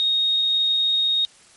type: tone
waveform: sine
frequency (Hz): 3729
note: A#7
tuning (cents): 0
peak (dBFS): -17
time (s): 0-1.25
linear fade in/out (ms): 0
effects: white hiss -51 dBFS RMS until 1.56 s + MP3 48 kbps